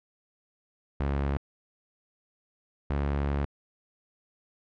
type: tone pair in turn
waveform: sawtooth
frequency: 69.9 / 70.88 Hz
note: C#2 / C#2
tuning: +15 / +39 cents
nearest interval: unison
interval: 24 cents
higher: second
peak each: -22 dBFS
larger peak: neither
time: 1-1.37 / 2.9-3.45 s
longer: second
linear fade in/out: 0 ms
effects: low-pass 2000 Hz 12 dB/octave